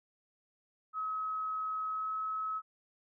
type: tone with pitch glide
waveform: sine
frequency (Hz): 1279 to 1287.2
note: D#6 to E6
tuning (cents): +47 to -42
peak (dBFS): -33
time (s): 0.93-2.62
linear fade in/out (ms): 50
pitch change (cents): +11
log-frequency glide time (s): 1.88-2.12
effects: none